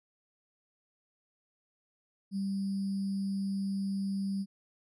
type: tone with sample-and-hold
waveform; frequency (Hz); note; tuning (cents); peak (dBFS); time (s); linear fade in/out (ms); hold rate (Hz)
sine; 196; G3; 0; -30; 2.31-4.46; 50; 4900
effects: resampled to 22050 Hz